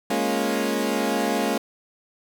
20% pulse chord, Bb minor seventh, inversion third, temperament equal, 207.7 / 233.1 / 277.2 / 349.2 Hz, Ab3 / Bb3 / Db4 / F4, 0 / 0 / 0 / 0 cents, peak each -22 / -22 / -22 / -25 dBFS, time 0.1-1.58 s, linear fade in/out 5 ms, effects none

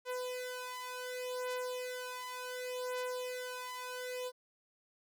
sawtooth beating tone pair, 501 / 501.68 Hz, B4 / B4, +25 / +27 cents, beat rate 0.68 Hz, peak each -37 / -38 dBFS, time 0.05-4.32 s, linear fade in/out 50 ms, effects none

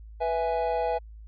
triangle chord, E major, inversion second, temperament equal, 493.9 / 659.3 / 830.6 Hz, B4 / E5 / G#5, 0 / 0 / 0 cents, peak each -27 dBFS, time 0.2-0.99 s, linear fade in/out 20 ms, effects added 54 Hz sine -42 dBFS peak until 1.27 s + resampled to 11025 Hz

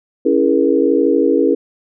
sine chord, A# half-diminished seventh, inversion first, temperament equal with one note detuned, 277.2 / 329.6 / 415.3 / 476.5 Hz, C#4 / E4 / G#4 / A#4, 0 / 0 / 0 / +38 cents, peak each -16 dBFS, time 0.25-1.55 s, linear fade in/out 10 ms, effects none

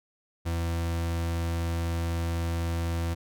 40% pulse tone, 84 Hz, E2, 33 cents sharp, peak -26 dBFS, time 0.45-3.15 s, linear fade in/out 20 ms, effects none

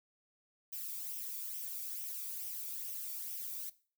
violet noise with flanger, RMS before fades -42 dBFS, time 0.72-3.7 s, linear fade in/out 10 ms, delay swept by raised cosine 0.34 to 0.88 ms, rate 2.3 Hz, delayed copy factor +0.5, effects noise-tail reverb RT60 0.4 s tail -18 dB re dry

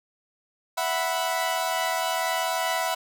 sawtooth chord, E suspended second, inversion none, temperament equal, 659.3 / 740 / 987.8 Hz, E5 / F#5 / B5, 0 / 0 / 0 cents, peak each -25 dBFS, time 0.77-2.95 s, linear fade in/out 10 ms, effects none

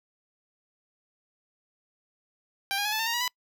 10% pulse tone with pitch steps, 789 / 815.4 / 842.7 / 870.9 / 900.1 / 930.2 / 961.3 / 993.5 Hz, G5 / G#5 / G#5 / A5 / A5 / A#5 / B5 / B5, +11 / -32 / +25 / -18 / +39 / -4 / -47 / +10 cents, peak -18 dBFS, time 2.71-3.278 s, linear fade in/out 0 ms, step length 71 ms, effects noise-tail reverb RT60 0.1 s tail -26 dB re dry

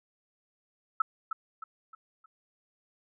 sine tone with echo, 1308 Hz, E6, 14 cents flat, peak -21 dBFS, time 1-1.02 s, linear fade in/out 5 ms, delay 310 ms, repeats 4, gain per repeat -8 dB, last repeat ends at 2.26 s, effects none

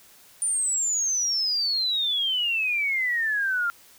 sine exponential sweep, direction down, 9320 to 1376 Hz, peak -22 dBFS, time 0.42-3.7 s, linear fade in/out 0 ms, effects white hiss -53 dBFS RMS until 3.98 s

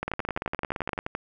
two click trains, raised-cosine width 0.5 ms, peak -14 / -14 dBFS, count 17 / 14, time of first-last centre 0.08-0.989 / 0.03-1.151 s, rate 17.6 / 11.6 Hz, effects none

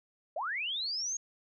sine linear sweep, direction up, 554.4 to 6645 Hz, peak -32 dBFS, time 0.36-1.17 s, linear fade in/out 5 ms, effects none

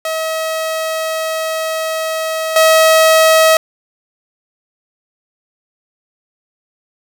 sawtooth tone with level steps, 640 Hz, D#5, 49 cents sharp, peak -13 / -3 dBFS, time 0.05-3.57 s, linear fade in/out 2 ms, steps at 2.56 s, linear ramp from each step 2 ms, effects none

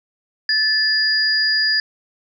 sine tone pair together, 1745 / 4873 Hz, A6 / D#8, -15 / -37 cents, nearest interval octave + tritone, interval 1778 cents, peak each -18 / -17 dBFS, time 0.49-1.8 s, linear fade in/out 2 ms, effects none

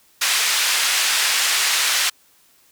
pink band-pass noise, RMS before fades -19 dBFS, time 0.21-2.1 s, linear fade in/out 10 ms, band 1800 to 9500 Hz, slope 12 dB/octave, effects white hiss -56 dBFS RMS until 2.71 s

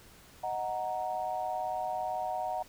sine chord, D# minor, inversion none, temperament equal, 622.3 / 740 / 932.3 Hz, D#5 / F#5 / A#5, 0 / 0 / 0 cents, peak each -38 / -33 / -38 dBFS, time 0.43-2.63 s, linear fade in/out 10 ms, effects pink hiss -56 dBFS RMS until 2.68 s

